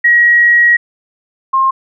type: tone pair in turn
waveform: sine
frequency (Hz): 1902 / 1064.9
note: A#6 / C6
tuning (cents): +34 / +30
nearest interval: minor seventh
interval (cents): 1004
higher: first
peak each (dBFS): -5 / -8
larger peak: first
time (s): 0.04-0.77 / 1.53-1.71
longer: first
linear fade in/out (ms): 10
effects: none